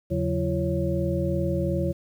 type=tone cluster; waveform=sine; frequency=81.5 / 140.8 / 183.4 / 340.3 / 553 Hz; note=E2 / C#3 / F#3 / F4 / C#5; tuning=-19 / +27 / -15 / -45 / -4 cents; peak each=-29 dBFS; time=0.1-1.93 s; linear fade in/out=20 ms; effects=9-bit